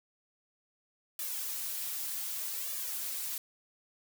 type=noise with flanger; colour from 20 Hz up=blue; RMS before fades=-37 dBFS; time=1.19-3.38 s; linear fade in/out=2 ms; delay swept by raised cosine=1.7 to 6.1 ms; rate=0.65 Hz; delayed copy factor=+0.95; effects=none